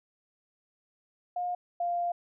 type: tone pair in turn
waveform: sine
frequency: 713 / 697.1 Hz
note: F5 / F5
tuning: +36 / -3 cents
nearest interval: unison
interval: 39 cents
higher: first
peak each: -29 / -27 dBFS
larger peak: second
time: 1.36-1.55 / 1.8-2.12 s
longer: second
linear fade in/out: 5 ms
effects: none